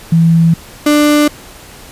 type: tone pair in turn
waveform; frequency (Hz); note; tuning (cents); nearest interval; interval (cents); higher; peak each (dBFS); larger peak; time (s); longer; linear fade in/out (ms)
sine / 35% pulse; 165.5 / 296.4; E3 / D4; +7 / +16; minor seventh; 1009; second; -5; neither; 0.12-0.54 / 0.86-1.28; neither; 5
effects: pink hiss -35 dBFS RMS until 1.91 s + resampled to 32000 Hz